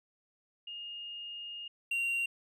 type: tone pair in turn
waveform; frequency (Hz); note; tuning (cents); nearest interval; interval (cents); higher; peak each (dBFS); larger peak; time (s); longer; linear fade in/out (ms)
sine / triangle; 2840 / 2761; F7 / F7; +28 / -20; unison; 48; first; -40 / -28; second; 0.67-1.68 / 1.91-2.26; first; 5
effects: none